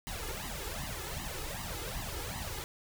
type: noise with flanger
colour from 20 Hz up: pink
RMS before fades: -39 dBFS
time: 0.07-2.64 s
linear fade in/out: 0 ms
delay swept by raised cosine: 1 to 2.4 ms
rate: 2.6 Hz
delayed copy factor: +0.85
effects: none